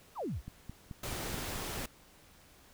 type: exponential sweep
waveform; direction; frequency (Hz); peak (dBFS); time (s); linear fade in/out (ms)
sine; down; 1383 to 44.59; -34; 0.15-0.42; 50
type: click train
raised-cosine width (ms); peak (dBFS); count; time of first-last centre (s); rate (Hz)
5; -30; 6; 0.48-1.56; 4.63
type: noise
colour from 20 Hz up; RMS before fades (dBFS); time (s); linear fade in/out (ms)
pink; -39; 1.03-1.86; 5
effects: pink hiss -60 dBFS RMS until 2.73 s